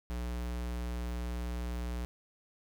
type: tone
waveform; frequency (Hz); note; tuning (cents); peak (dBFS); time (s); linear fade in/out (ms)
square; 60.1; B1; -46; -35; 0.1-2.05; 0
effects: none